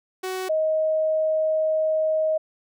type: tone pair in turn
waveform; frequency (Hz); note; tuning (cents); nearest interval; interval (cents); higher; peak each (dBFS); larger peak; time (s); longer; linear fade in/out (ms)
sawtooth / sine; 373.7 / 628.5; F#4 / D#5; +17 / +17; major sixth; 900; second; -23 / -19; second; 0.23-0.49 / 0.49-2.38; second; 10
effects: none